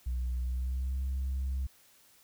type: tone with pitch glide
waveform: sine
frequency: 61.74 to 66.17 Hz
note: B1 to C2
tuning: 0 to +20 cents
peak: -28 dBFS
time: 0.06-1.67 s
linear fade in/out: 10 ms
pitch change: +120 cents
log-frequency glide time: 0.41-1 s
effects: tanh soft clip ceiling -28 dBFS + white hiss -62 dBFS RMS until 2.23 s